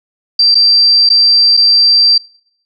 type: tone with dropouts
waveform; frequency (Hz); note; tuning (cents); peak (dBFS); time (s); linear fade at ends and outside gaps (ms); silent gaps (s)
sine; 4699; D8; 0; -5; 0.39-2.18; 5; 0.546-0.552 / 1.091-1.1 / 1.569-1.573
effects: noise-tail reverb RT60 0.7 s tail -26 dB re dry